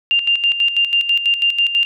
sine tone with tremolo, 2794 Hz, F7, in tune, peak -11 dBFS, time 0.11-1.85 s, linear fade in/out 0 ms, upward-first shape square, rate 6.1 Hz, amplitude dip 65%, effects none

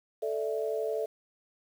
sine chord, A suspended fourth, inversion none, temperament equal, 440 / 587.3 / 659.3 Hz, A4 / D5 / E5, 0 / 0 / 0 cents, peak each -31 / -35 / -35 dBFS, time 0.22-1.06 s, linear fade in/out 10 ms, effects 9-bit

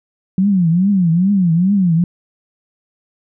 sine tone with vibrato, 182.1 Hz, F#3, 27 cents flat, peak -10 dBFS, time 0.38-2.04 s, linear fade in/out 2 ms, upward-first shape triangle, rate 2.4 Hz, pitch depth 230 cents each way, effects none

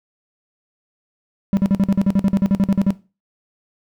triangle tone bursts, 196 Hz, G3, in tune, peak -10 dBFS, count 16, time 1.53-2.905 s, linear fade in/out 0 ms, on 40 ms, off 49 ms, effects noise-tail reverb RT60 0.3 s tail -17 dB re dry

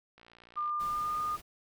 click train, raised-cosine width 0.3 ms, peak -39 dBFS, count 31, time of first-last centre 0.18-0.694 s, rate 58.4 Hz
sine tone with pitch glide, 1200 to 1220.3 Hz, D6 to D#6, +37 to -34 cents, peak -30 dBFS, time 0.56-1.37 s, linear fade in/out 20 ms, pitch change +29 cents, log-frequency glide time 0.86-1.17 s
pink noise, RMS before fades -49 dBFS, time 0.79-1.42 s, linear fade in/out 20 ms
effects none

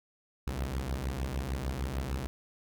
sawtooth beating tone pair, 62.4 / 69 Hz, B1 / C#2, +19 / -7 cents, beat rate 6.6 Hz, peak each -31 dBFS, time 0.47-2.27 s, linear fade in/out 0 ms, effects none

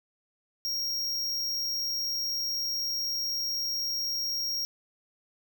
square tone, 5588 Hz, F8, in tune, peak -29 dBFS, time 0.65-4.65 s, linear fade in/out 0 ms, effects none

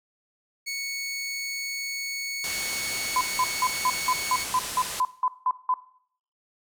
20% pulse tone, 2217 Hz, C#7, in tune, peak -24 dBFS, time 0.66-4.45 s, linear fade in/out 20 ms
white low-pass noise, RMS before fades -34 dBFS, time 2.44-5 s, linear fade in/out 0 ms, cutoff 11000 Hz, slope 24 dB/octave
sine tone bursts, 1013 Hz, B5, 44 cents sharp, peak -20 dBFS, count 12, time 3.16-5.74 s, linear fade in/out 2 ms, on 50 ms, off 180 ms
effects noise-tail reverb RT60 0.6 s tail -17 dB re dry

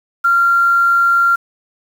sine tone with quantisation, 1382 Hz, F6, 19 cents flat, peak -9 dBFS, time 0.24-1.36 s, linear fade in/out 10 ms, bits 6, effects none

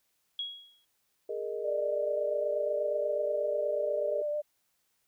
sine tone with exponential decay, 3316 Hz, G#7, 3 cents flat, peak -30 dBFS, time 0.39-0.85 s, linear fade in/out 2 ms, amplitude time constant 100 ms
sine chord, Ab suspended second, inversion none, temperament equal, 415.3 / 466.2 / 622.3 Hz, Ab4 / Bb4 / Eb5, 0 / 0 / 0 cents, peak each -36 / -36 / -39 dBFS, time 1.29-4.22 s, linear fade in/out 5 ms
sine tone with vibrato, 594 Hz, D5, 20 cents sharp, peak -29 dBFS, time 1.64-4.42 s, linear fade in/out 20 ms, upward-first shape sine, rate 7.8 Hz, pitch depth 17 cents each way
effects white hiss -75 dBFS RMS until 5.07 s

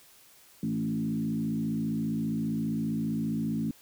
sine tone with frequency modulation, 220 Hz, A3, in tune, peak -27 dBFS, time 0.63-3.71 s, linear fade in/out 2 ms, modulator 55 Hz, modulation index 1.2, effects white hiss -57 dBFS RMS until 3.81 s

